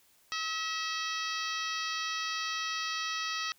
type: harmonic tone with a mistuned harmonic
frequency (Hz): 643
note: E5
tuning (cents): -43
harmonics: 2 / 3 / 4 / 5 / 6 / 7 / 8 / 9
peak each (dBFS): -37 / -39 / -40 / -41 / -42 / -42 / -43 / -44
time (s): 0.32-3.52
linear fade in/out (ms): 0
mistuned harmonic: 4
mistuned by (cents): +26
effects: white hiss -65 dBFS RMS until 3.58 s